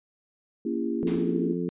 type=chord; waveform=sine; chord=A# diminished seventh; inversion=none; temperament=just; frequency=233.1 / 279.7 / 335.6 / 402.8 Hz; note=A#3 / C#4 / E4 / G4; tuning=0 / +16 / +31 / +47 cents; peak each=-30 / -32 / -30 / -34 dBFS; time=0.65-1.53 s; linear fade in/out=5 ms
type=harmonic tone; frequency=87.31 Hz; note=F2; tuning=in tune; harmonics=2 / 3 / 4 / 5; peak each=-30 / -32 / -33 / -34 dBFS; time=1.03-1.69 s; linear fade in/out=0 ms
type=noise with exponential decay; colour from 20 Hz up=pink; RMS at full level=-38 dBFS; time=1.07-1.63 s; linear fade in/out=2 ms; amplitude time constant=120 ms
effects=resampled to 8000 Hz